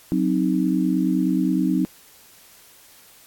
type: chord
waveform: sine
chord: C diminished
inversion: second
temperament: equal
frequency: 185 / 261.6 / 311.1 Hz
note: Gb3 / C4 / Eb4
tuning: 0 / 0 / 0 cents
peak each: -22 dBFS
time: 0.12-1.85 s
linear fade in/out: 0 ms
effects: white hiss -50 dBFS RMS until 3.26 s + AAC 64 kbps